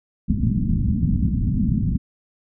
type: low-pass noise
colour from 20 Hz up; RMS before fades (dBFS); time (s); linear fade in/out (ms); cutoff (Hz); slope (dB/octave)
white; -20; 0.28-1.98; 20; 240; 48
effects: none